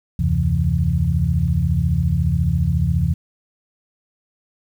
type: tone cluster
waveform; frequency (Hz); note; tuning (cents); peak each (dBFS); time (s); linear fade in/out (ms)
sine; 75.5 / 89.9 / 131.7 / 166.2; D2 / F#2 / C3 / E3; +48 / -49 / +12 / +15; -21; 0.19-3.14; 5
effects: 8-bit